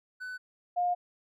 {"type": "tone pair in turn", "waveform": ["triangle", "sine"], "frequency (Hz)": [1500, 710.8], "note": ["F#6", "F5"], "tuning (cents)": [23, 30], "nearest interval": "octave + minor second", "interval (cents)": 1293, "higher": "first", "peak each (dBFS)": [-35, -25], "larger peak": "second", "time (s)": [[0.2, 0.38], [0.76, 0.95]], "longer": "second", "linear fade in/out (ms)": 20, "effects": []}